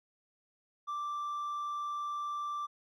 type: tone with hard clipping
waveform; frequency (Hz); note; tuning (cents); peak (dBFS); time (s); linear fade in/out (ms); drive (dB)
sine; 1174.7; D6; 0; -35; 0.87-2.67; 20; 2
effects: none